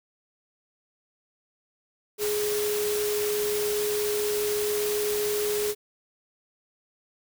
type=tone in noise; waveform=sine; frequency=418.1 Hz; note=G#4; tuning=12 cents sharp; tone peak=-25 dBFS; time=2.18-5.75 s; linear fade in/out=50 ms; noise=white; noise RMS=-32 dBFS; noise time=2.18-5.75 s; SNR=+4 dB; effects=none